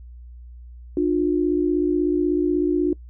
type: tone pair together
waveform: sine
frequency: 299.5 / 355.8 Hz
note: D4 / F4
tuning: +34 / +32 cents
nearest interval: minor third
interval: 298 cents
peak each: -20 dBFS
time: 0.97-2.93 s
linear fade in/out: 2 ms
effects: noise-tail reverb RT60 0.1 s tail -23 dB re dry + added 60 Hz sine -38 dBFS peak until 3.09 s